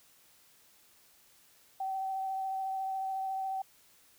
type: tone with vibrato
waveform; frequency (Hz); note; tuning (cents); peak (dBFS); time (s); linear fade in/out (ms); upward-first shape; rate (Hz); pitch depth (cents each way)
sine; 768; G5; -36; -32; 1.8-3.62; 5; triangle; 14; 17
effects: white hiss -63 dBFS RMS until 4.18 s